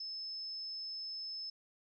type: tone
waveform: sine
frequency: 5230 Hz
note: E8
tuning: 15 cents flat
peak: -40 dBFS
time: 0-1.5 s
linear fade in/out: 5 ms
effects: none